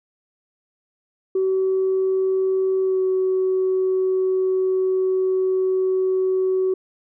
sine tone with pitch glide, 379.4 to 375.3 Hz, F#4 to F#4, +43 to +25 cents, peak -16 dBFS, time 1.35-6.74 s, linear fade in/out 5 ms, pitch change -18 cents, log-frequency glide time 2.82-3.01 s, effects tanh soft clip ceiling -13 dBFS

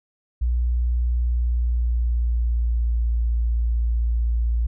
sine tone with pitch glide, 60.1 to 57.85 Hz, B1 to A#1, -46 to -13 cents, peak -18 dBFS, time 0.41-4.67 s, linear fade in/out 10 ms, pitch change -67 cents, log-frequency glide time 1.17-3.06 s, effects none

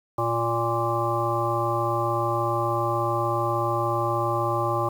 harmonic tone, 116.54 Hz, A#2, in tune, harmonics 1 / 3 / 5 / 7 / 9 / 10, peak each -29 / -29 / -29 / -29 / -29 / -29 dBFS, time 0.18-4.89 s, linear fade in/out 5 ms, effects 8-bit

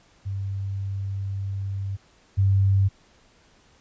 sine tone pair in turn, 98 / 97.61 Hz, G2 / G2, 0 / -7 cents, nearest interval unison, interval 7 cents, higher first, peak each -26 / -16 dBFS, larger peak second, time 0.25-1.97 / 2.37-2.89 s, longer first, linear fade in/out 20 ms, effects pink hiss -58 dBFS RMS until 3.8 s + resampled to 16000 Hz

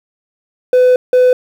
triangle tone bursts at uneven times, 503 Hz, B4, 32 cents sharp, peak -3 dBFS, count 2, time 0.73-0.96 / 1.13-1.33 s, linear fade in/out 2 ms, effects tanh soft clip ceiling 0 dBFS + 7-bit

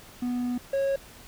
triangle tone pair in turn, 245.9 / 547.9 Hz, B3 / C#5, -7 / -20 cents, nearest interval octave + major second, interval 1387 cents, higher second, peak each -24 / -21 dBFS, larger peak second, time 0.22-0.58 / 0.73-0.96 s, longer first, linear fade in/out 5 ms, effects pink hiss -49 dBFS RMS until 1.27 s

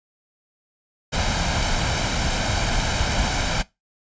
pink noise with comb filter, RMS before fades -22 dBFS, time 1.12-3.63 s, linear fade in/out 20 ms, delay 1.3 ms, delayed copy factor +0.55, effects noise-tail reverb RT60 0.2 s tail -20 dB re dry + resampled to 16000 Hz

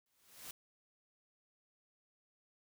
white noise with exponential growth, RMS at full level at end -45 dBFS, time 0.06-0.51 s, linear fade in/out 2 ms, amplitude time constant 97 ms, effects none

